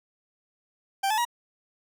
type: tone with pitch steps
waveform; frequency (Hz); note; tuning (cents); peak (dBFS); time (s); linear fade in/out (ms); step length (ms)
40% pulse; 784 / 864.9 / 954.1; G5 / A5 / A#5; 0 / -30 / +40; -22; 1.03-1.252; 10; 74
effects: none

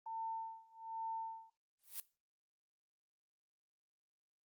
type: tone with tremolo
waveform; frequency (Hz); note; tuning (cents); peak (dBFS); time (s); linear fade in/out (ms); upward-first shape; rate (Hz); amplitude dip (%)
sine; 900; A5; +39; -38; 0.06-1.5; 5; sine; 1.2; 95
type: noise with exponential growth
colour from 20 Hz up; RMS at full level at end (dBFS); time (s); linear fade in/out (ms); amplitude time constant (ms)
blue; -40; 1.79-2; 1; 44
effects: noise-tail reverb RT60 0.3 s tail -20 dB re dry + Opus 32 kbps

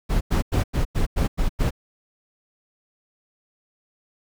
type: noise bursts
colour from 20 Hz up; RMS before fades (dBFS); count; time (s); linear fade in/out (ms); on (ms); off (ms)
brown; -20; 8; 0.09-1.708; 20; 120; 94
effects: none

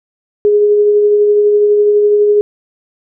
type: tone with tremolo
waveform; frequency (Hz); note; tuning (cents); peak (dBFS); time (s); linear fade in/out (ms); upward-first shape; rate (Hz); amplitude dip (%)
sine; 415.3; G#4; 0; -5; 0.45-2.41; 0; triangle; 12; 30
effects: none

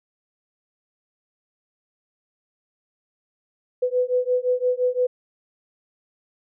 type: beating tone pair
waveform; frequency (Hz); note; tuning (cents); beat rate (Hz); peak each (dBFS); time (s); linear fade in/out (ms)
sine; 496.7 / 502.5; B4 / B4; +10 / +30; 5.8; -22; 3.82-5.07; 10
effects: none

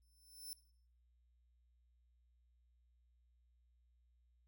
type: tone with exponential growth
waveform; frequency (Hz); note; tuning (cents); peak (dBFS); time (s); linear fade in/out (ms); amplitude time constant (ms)
15% pulse; 5320; E8; +15; -38; 0.02-0.53; 0; 110
effects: noise-tail reverb RT60 0.6 s tail -18 dB re dry + added 60 Hz sine -70 dBFS peak until 4.47 s

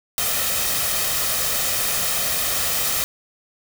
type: noise with comb filter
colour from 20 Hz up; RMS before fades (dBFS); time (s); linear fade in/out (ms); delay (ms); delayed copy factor
white; -22; 0.18-3.04; 0; 1.6; +0.5
effects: none

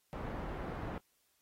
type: low-pass noise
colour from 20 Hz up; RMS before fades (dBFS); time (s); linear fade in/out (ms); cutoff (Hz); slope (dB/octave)
pink; -41; 0.13-0.98; 0; 1200; 12
effects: white hiss -75 dBFS RMS until 1.41 s + AAC 48 kbps

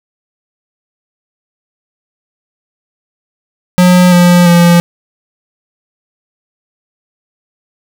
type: tone with pitch steps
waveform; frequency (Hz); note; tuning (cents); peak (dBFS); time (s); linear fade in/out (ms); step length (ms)
square; 180 / 176.3 / 172.67; F#3 / F3 / F3; -47 / +17 / -19; -4; 3.78-4.8; 0; 340
effects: none

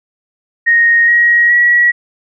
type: tone with pitch steps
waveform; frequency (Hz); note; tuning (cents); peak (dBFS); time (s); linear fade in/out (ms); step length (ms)
sine; 1864.7 / 1894 / 1923.8; A#6 / A#6 / B6; 0 / +27 / -46; -6; 0.66-1.92; 20; 420
effects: none

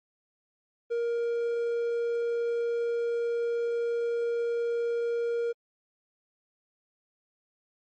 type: tone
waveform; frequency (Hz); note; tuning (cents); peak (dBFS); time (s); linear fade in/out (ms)
triangle; 469.6; A#4; +13; -24; 0.9-5.53; 20
effects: MP3 32 kbps

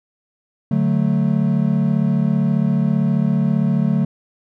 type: chord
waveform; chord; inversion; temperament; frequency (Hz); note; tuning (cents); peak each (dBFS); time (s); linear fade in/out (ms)
triangle; D major; none; equal; 146.83 / 185 / 220; D3 / F#3 / A3; 0 / 0 / 0; -17; 0.71-4.05; 5
effects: none

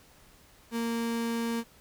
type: tone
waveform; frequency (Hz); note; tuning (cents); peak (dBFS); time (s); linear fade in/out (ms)
35% pulse; 231.5; A#3; -12; -27; 0.71-1.64; 50
effects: pink hiss -58 dBFS RMS until 1.8 s

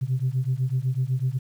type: beating tone pair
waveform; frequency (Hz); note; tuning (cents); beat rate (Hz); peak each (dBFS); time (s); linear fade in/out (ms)
sine; 125.5 / 133.5; B2 / C3; +28 / +35; 8; -24; 0.01-1.39; 20
effects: tanh soft clip ceiling -16 dBFS + 9-bit

